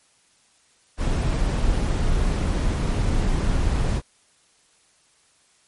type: noise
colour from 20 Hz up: brown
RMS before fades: -21 dBFS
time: 0.97-4.02 s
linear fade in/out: 50 ms
effects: white hiss -60 dBFS RMS until 5.67 s + MP3 48 kbps